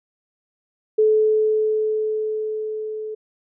sine tone with level ramp, 432.2 Hz, A4, 31 cents flat, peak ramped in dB -12 to -27 dBFS, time 0.98-3.15 s, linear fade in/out 10 ms, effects none

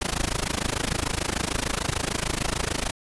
pink noise with amplitude modulation, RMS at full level -23 dBFS, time 0.01-2.91 s, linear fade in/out 10 ms, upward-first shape sine, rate 26.7 Hz, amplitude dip 95%, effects resampled to 24000 Hz

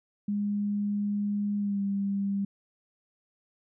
sine tone with pitch glide, 204.9 to 198.61 Hz, G#3 to G3, -23 to +23 cents, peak -26 dBFS, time 0.28-2.45 s, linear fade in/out 5 ms, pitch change -54 cents, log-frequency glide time 1.58-1.81 s, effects none

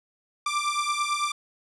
sawtooth beating tone pair, 1174.7 / 1183.7 Hz, D6 / D6, 0 / +13 cents, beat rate 9 Hz, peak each -24 dBFS, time 0.46-1.32 s, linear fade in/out 5 ms, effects resampled to 24000 Hz + 10-bit

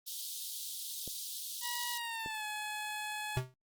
pink high-pass noise, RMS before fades -41 dBFS, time 0.06-1.99 s, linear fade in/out 20 ms, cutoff 3400 Hz, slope 48 dB/octave
clicks, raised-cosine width 2 ms, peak -31 dBFS, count 2, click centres 1.077 / 2.261 s
15% pulse tone with pitch glide, 963 to 848.1 Hz, B5 to G#5, -44 to +36 cents, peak -31 dBFS, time 1.61-3.41 s, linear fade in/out 50 ms, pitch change -220 cents, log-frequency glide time 1.92-2.45 s
square tone with exponential decay, 128.1 Hz, C3, 36 cents flat, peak -27 dBFS, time 3.37-3.54 s, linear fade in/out 0 ms, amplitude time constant 35 ms
effects Opus 24 kbps

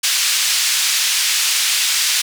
white band-pass noise, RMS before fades -17 dBFS, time 0.03-2.22 s, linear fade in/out 10 ms, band 2200 to 6700 Hz, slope 12 dB/octave, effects none

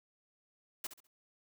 white noise with echo, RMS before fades -39 dBFS, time 0.84-0.87 s, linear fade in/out 5 ms, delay 67 ms, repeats 3, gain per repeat -11 dB, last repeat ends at 1.071 s, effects none

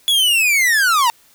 45% pulse linear sweep, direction down, 3421 to 899 Hz, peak -12 dBFS, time 0.08-1.1 s, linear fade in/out 0 ms, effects white hiss -52 dBFS RMS until 1.34 s

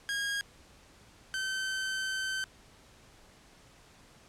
sawtooth tone pair in turn, 1632 / 1540.4 Hz, G#6 / G6, -31 / -31 cents, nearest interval minor second, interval 100 cents, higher first, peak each -27 / -28 dBFS, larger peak first, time 0.09-0.41 / 1.34-2.44 s, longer second, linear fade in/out 0 ms, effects pink hiss -58 dBFS RMS until 4.28 s + low-pass 9000 Hz 12 dB/octave

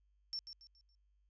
sine tone with echo, 5420 Hz, E8, 47 cents sharp, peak -38 dBFS, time 0.33-0.39 s, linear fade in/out 0 ms, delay 140 ms, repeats 4, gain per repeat -9 dB, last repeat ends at 0.95 s, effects added 50 Hz sine -70 dBFS peak until 1.29 s + resampled to 16000 Hz

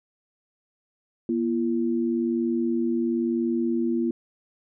sine tone pair together, 239 / 340 Hz, A#3 / F4, +43 / -46 cents, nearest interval tritone, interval 611 cents, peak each -24 / -25 dBFS, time 1.29-4.11 s, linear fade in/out 2 ms, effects none

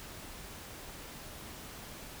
silence, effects pink hiss -47 dBFS RMS until 2.2 s

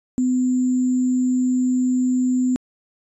sine tone with sample-and-hold, 252.8 Hz, B3, 41 cents sharp, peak -16 dBFS, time 0.18-2.56 s, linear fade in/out 0 ms, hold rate 7350 Hz, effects resampled to 22050 Hz

